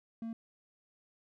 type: tone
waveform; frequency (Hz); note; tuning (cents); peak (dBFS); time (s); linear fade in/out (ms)
triangle; 227.4; A#3; -43; -35; 0.22-0.33; 2
effects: none